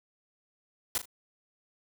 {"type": "noise with echo", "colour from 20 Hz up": "white", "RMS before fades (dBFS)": -29, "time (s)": [0.95, 0.98], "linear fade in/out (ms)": 2, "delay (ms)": 38, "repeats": 2, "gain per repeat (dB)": -11, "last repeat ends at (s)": 1.056, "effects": []}